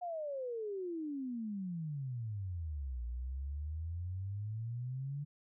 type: exponential two-way sweep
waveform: sine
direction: down then up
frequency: 727 to 58.27 to 147 Hz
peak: -37 dBFS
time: 0.01-5.25 s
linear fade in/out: 20 ms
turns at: 3.04 s
effects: none